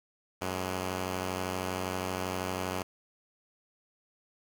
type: tone pair together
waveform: 5% pulse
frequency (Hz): 92.61 / 211.1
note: F#2 / G#3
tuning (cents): +2 / +29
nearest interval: octave + major second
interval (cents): 1427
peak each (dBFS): -21 / -30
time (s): 0.41-2.83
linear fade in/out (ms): 10
effects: none

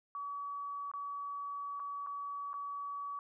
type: tone with dropouts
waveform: sine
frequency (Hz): 1138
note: C#6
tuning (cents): +45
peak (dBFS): -38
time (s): 0.15-3.19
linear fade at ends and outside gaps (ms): 1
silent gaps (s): 0.915-0.937 / 1.796-1.8 / 2.064-2.07 / 2.532-2.54
effects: none

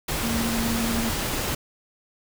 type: tone in noise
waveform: sine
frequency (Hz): 229.6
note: A#3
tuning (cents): -26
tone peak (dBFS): -25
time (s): 0.23-1.1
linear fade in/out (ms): 5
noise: pink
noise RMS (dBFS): -27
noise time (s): 0.08-1.55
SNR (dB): -1
effects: none

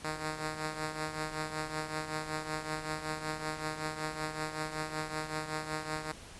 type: tone with tremolo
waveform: 5% pulse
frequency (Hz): 155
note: D#3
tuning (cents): -6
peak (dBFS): -21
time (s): 0.04-6.12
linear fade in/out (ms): 5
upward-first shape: triangle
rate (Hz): 5.3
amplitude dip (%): 70
effects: pink hiss -50 dBFS RMS until 6.39 s + resampled to 24000 Hz

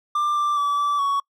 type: tone with pitch steps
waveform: triangle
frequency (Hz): 1187 / 1179 / 1152 / 1159 / 1119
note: D6 / D6 / D6 / D6 / C#6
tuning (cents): +18 / +6 / -34 / -23 / +16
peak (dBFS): -17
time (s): 0.15-1.2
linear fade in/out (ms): 5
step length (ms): 210
effects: noise-tail reverb RT60 0.1 s tail -26 dB re dry

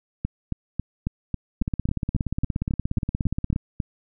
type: two click trains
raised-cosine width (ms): 5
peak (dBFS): -12 / -12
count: 34 / 14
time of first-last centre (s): 1.62-3.561 / 0.25-3.802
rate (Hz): 17 / 3.66
effects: none

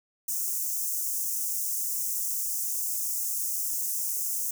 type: high-pass noise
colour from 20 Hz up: white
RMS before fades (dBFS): -30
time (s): 0.28-4.51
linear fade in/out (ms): 5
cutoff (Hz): 5900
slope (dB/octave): 48
effects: none

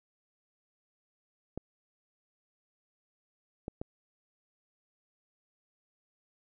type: clicks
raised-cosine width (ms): 2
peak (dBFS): -23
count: 3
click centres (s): 1.576 / 3.681 / 3.815
effects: none

